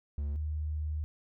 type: tone pair in turn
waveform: triangle / sine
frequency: 72.1 / 76.39 Hz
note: D2 / D#2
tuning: -31 / -31 cents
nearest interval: minor second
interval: 100 cents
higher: second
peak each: -29 / -31 dBFS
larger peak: first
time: 0.18-0.36 / 0.36-1.04 s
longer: second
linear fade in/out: 0 ms
effects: none

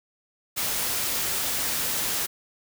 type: noise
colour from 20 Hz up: white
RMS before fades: -27 dBFS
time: 0.56-2.27 s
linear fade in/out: 20 ms
effects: none

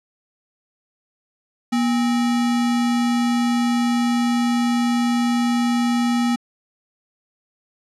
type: tone with sample-and-hold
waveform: sine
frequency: 240.1 Hz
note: B3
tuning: 49 cents flat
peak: -16 dBFS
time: 1.72-6.36 s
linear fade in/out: 10 ms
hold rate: 1050 Hz
effects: low-pass 8000 Hz 12 dB/octave

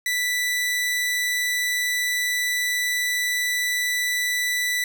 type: tone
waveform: sawtooth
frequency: 1975.5 Hz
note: B6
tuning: in tune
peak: -18 dBFS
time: 0.06-4.84 s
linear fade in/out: 2 ms
effects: none

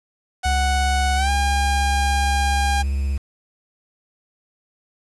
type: tone with pitch glide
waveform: sawtooth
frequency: 740 to 807 Hz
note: F#5 to G#5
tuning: 0 to -50 cents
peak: -16 dBFS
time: 0.43-2.83 s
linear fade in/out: 20 ms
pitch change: +150 cents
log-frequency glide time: 1.16-1.3 s
type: tone with vibrato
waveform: triangle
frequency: 69.1 Hz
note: C#2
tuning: 5 cents flat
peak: -17 dBFS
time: 0.45-3.18 s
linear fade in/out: 10 ms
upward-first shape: triangle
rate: 17 Hz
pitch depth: 51 cents each way
effects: resampled to 24000 Hz + 7-bit

